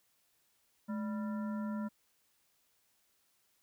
harmonic tone with a mistuned harmonic, 196.7 Hz, G3, 6 cents sharp, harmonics 1 / 3 / 5 / 7 / 9, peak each -35 / -48 / -49 / -51 / -59 dBFS, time 0.88-1.89 s, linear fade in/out 20 ms, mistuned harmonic 1, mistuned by +140 cents, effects white hiss -74 dBFS RMS until 3.62 s

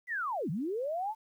sine linear two-way sweep, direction down then up, 2037 to 138.59 to 903 Hz, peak -31 dBFS, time 0.07-1.15 s, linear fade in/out 50 ms, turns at 0.5 s, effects 11-bit

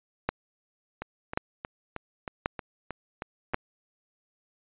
two click trains, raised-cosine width 0.5 ms, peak -19 / -10 dBFS, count 9 / 4, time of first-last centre 1.02-3.536 / 0.29-3.544 s, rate 3.18 / 0.922 Hz, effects resampled to 8000 Hz

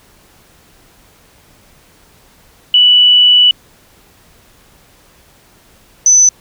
sine tone pair in turn, 2960 / 6034 Hz, F#7 / F#8, 0 / +33 cents, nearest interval octave, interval 1233 cents, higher second, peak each -4 dBFS, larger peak neither, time 2.74-3.51 / 6.06-6.29 s, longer first, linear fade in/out 2 ms, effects pink hiss -47 dBFS RMS until 6.4 s

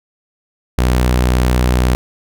sawtooth tone, 62 Hz, B1, 7 cents sharp, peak -7 dBFS, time 0.78-1.95 s, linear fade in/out 0 ms, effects none

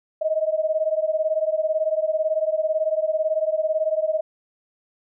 sine beating tone pair, 621 / 639 Hz, D#5 / D#5, -3 / +46 cents, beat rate 18 Hz, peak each -22 / -23 dBFS, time 0.21-4.21 s, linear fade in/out 10 ms, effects none

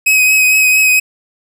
45% pulse tone with vibrato, 2533 Hz, D#7, 30 cents sharp, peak -7 dBFS, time 0.06-1 s, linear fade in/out 10 ms, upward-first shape triangle, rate 4.4 Hz, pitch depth 24 cents each way, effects none

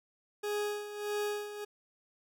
40% pulse tone with tremolo, 415.3 Hz, G#4, in tune, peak -30 dBFS, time 0.43-1.65 s, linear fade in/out 10 ms, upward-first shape sine, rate 1.6 Hz, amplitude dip 70%, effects none

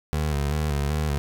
25% pulse tone with vibrato, 73.6 Hz, D2, 4 cents sharp, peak -19 dBFS, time 0.13-1.18 s, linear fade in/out 0 ms, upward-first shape square, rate 2.6 Hz, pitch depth 60 cents each way, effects none

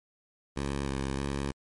10% pulse tone with vibrato, 68.6 Hz, C#2, 17 cents flat, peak -22 dBFS, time 0.56-1.52 s, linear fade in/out 10 ms, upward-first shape square, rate 1.6 Hz, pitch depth 24 cents each way, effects MP3 48 kbps

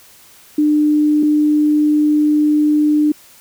sine tone pair in turn, 300 / 300 Hz, D4 / D4, +37 / +37 cents, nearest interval unison, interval 0 cents, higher neither, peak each -10 dBFS, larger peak neither, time 0.58-1.23 / 1.23-3.12 s, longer second, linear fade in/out 5 ms, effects white hiss -45 dBFS RMS until 3.4 s

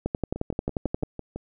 two click trains, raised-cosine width 2 ms, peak -12 / -20 dBFS, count 12 / 7, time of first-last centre 0.06-1.033 / 0.36-1.36 s, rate 11.3 / 6 Hz, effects none

